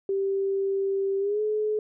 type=tone with pitch glide; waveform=sine; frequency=391.1 to 426.5 Hz; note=G4 to G#4; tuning=-4 to +46 cents; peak=-23 dBFS; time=0.09-1.79 s; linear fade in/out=2 ms; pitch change=+150 cents; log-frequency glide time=1.19-1.41 s; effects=none